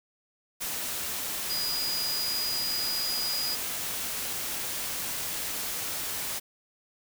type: tone in noise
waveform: sine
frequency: 4913 Hz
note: D#8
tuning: 23 cents flat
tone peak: -29 dBFS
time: 1.49-3.56 s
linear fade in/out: 20 ms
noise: white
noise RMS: -33 dBFS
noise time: 0.6-6.4 s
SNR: +1 dB
effects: none